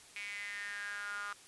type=tone with high-pass filter sweep; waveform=sawtooth; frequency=203.9 Hz; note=G#3; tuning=32 cents flat; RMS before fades=-42 dBFS; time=0.16-1.33 s; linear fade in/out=2 ms; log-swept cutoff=2300 to 1300 Hz; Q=8.2; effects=white hiss -57 dBFS RMS until 1.47 s + resampled to 24000 Hz